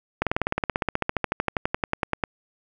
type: slowing click train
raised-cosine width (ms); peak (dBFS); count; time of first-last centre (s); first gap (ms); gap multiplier
0.5; -7; 29; 0.22-2.238; 47; 1.03
effects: none